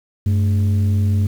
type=tone pair together; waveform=sine; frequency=97 / 217.8 Hz; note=G2 / A3; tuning=-18 / -17 cents; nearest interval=octave + major second; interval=1401 cents; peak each=-12 / -21 dBFS; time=0.26-1.27 s; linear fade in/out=5 ms; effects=tanh soft clip ceiling -11 dBFS + 7-bit